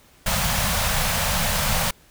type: band-stop noise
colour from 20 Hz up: pink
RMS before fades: -22 dBFS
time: 0.26-1.91 s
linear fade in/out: 5 ms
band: 210 to 520 Hz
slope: 48 dB/octave
effects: pink hiss -54 dBFS RMS until 2.1 s